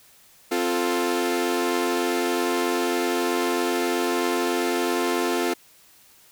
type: chord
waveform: sawtooth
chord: F major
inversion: second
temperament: equal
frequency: 261.6 / 349.2 / 440 Hz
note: C4 / F4 / A4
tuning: 0 / 0 / 0 cents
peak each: -24 / -20 / -24 dBFS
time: 0.51-5.54 s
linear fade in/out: 10 ms
effects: white hiss -54 dBFS RMS until 6.31 s